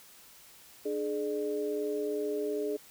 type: tone cluster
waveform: sine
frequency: 298.7 / 421.3 / 600 Hz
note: D4 / G#4 / D5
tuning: +29 / +25 / +37 cents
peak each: -37 / -31 / -39 dBFS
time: 0.85-2.77 s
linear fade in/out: 10 ms
effects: white hiss -55 dBFS RMS until 2.9 s